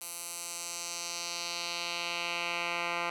10% pulse tone with band-pass filter sweep, 172.2 Hz, F3, 24 cents flat, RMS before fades -36 dBFS, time 0.01-3.1 s, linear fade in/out 2 ms, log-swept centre 11000 to 1800 Hz, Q 1.5, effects none

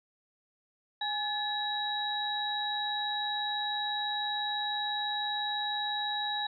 sine tone cluster, 830 / 1722 / 3858 Hz, G#5 / A6 / B7, -1 / -38 / -41 cents, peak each -34 / -38 / -33 dBFS, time 1.01-6.47 s, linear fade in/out 5 ms, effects none

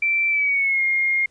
sine tone with pitch glide, 2340 to 2133 Hz, D7 to C7, -7 to +33 cents, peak -17 dBFS, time 0.02-1.26 s, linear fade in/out 5 ms, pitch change -160 cents, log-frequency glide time 0.29-0.83 s, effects pink hiss -62 dBFS RMS until 1.3 s + resampled to 22050 Hz

